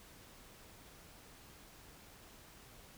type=silence; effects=pink hiss -58 dBFS RMS until 2.97 s